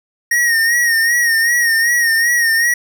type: tone with vibrato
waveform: square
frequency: 1864.7 Hz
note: A#6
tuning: in tune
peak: -12 dBFS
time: 0.31-2.74 s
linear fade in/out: 5 ms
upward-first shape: sine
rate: 2.6 Hz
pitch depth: 58 cents each way
effects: none